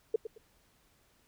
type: tone with echo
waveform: sine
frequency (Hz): 442.9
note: A4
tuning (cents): +11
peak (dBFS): -23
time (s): 0.14-0.16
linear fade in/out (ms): 5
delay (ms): 110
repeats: 2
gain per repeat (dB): -12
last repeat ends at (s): 0.38
effects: pink hiss -68 dBFS RMS until 1.27 s